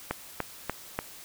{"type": "click train", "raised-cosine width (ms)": 0.5, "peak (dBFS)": -13, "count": 4, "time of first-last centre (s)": [0.11, 0.99], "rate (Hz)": 3.41, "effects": ["white hiss -47 dBFS RMS until 1.24 s"]}